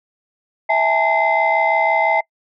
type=tone cluster; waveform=sine; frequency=654 / 827 / 893 / 2066 Hz; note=E5 / G#5 / A5 / C7; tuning=-14 / -8 / +25 / -22 cents; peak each=-18 dBFS; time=0.69-2.21 s; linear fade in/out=10 ms; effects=noise-tail reverb RT60 0.1 s tail -24 dB re dry + tanh soft clip ceiling -6 dBFS